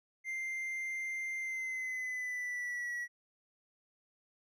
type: tone with pitch glide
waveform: triangle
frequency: 2093 to 1930.4 Hz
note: C7 to B6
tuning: 0 to -40 cents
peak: -34 dBFS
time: 0.24-3.08 s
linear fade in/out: 50 ms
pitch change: -140 cents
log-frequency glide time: 1.39-2.92 s
effects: none